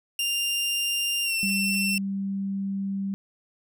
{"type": "tone with pitch glide", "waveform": "sawtooth", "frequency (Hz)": [2794, 2696], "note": ["F7", "E7"], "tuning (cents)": [0, 38], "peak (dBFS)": -21, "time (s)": [0.19, 1.98], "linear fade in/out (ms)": 2, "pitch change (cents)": -62, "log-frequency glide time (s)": [1.24, 1.34]}
{"type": "tone", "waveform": "sine", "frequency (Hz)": 196, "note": "G3", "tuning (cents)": 0, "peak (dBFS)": -26, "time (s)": [1.43, 3.14], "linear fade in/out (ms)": 0}
{"effects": []}